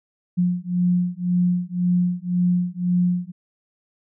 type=beating tone pair; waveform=sine; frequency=177.2 / 179.1 Hz; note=F3 / F3; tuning=+25 / +44 cents; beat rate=1.9 Hz; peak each=-21 dBFS; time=0.37-3.32 s; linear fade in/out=20 ms; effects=none